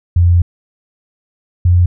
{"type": "tone pair in turn", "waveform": "sine", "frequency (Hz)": [87, 88.52], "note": ["F2", "F2"], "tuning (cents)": [-6, 24], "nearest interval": "unison", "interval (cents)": 30, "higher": "second", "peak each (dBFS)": -6, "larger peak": "neither", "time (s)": [[0.16, 0.42], [1.65, 1.86]], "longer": "first", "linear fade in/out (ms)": 5, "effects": []}